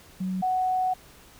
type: tone pair in turn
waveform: sine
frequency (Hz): 186.5 / 742.3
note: F#3 / F#5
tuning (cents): +14 / +5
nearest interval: 2 octaves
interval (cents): 2391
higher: second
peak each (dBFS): -26 / -22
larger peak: second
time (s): 0.2-0.42 / 0.42-0.94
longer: second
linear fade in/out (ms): 10
effects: pink hiss -52 dBFS RMS until 1.39 s